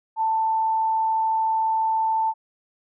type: tone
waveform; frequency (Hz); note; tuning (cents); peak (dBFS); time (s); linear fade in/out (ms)
sine; 887; A5; +14; -19; 0.16-2.34; 50
effects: none